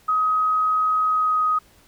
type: tone with pitch glide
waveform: sine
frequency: 1263 to 1253.6 Hz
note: D#6 to D#6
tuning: +26 to +13 cents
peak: -17 dBFS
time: 0.08-1.59 s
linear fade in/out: 10 ms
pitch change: -13 cents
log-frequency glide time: 1.05-1.44 s
effects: pink hiss -55 dBFS RMS until 1.87 s